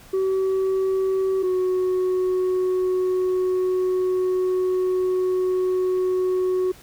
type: tone pair in turn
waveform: sine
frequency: 381.3 / 369.2 Hz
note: G4 / F#4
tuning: -48 / -4 cents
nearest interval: minor second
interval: 56 cents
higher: first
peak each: -16 dBFS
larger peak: neither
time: 0.13-1.43 / 1.43-6.72 s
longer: second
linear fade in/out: 10 ms
effects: tanh soft clip ceiling -18 dBFS + pink hiss -48 dBFS RMS until 6.82 s